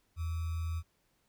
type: tone with sample-and-hold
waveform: sine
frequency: 82.41 Hz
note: E2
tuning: in tune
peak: -32 dBFS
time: 0.16-0.83 s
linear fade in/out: 50 ms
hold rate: 1225 Hz
effects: pink hiss -74 dBFS RMS until 1.28 s